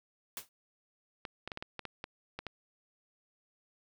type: noise with exponential decay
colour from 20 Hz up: white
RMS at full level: -37 dBFS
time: 0.37-0.49 s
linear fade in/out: 1 ms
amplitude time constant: 25 ms
type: clicks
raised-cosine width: 0.3 ms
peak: -23 dBFS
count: 10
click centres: 1.252 / 1.476 / 1.518 / 1.574 / 1.625 / 1.793 / 1.853 / 2.041 / 2.39 / 2.467 s
effects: none